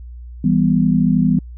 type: chord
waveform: sine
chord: E minor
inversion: none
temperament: just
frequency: 164.81 / 197.78 / 247.2 Hz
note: E3 / G3 / B3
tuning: 0 / +16 / +2 cents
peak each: -16 dBFS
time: 0.44-1.39 s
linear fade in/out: 5 ms
effects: added 60 Hz sine -31 dBFS peak until 1.57 s